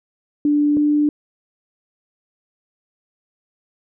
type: tone pair in turn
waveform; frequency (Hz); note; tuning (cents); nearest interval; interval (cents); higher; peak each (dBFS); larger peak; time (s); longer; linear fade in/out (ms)
sine; 293.7 / 296.1; D4 / D4; 0 / +14; unison; 14; second; -13; neither; 0.45-0.77 / 0.77-1.09; neither; 2
effects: none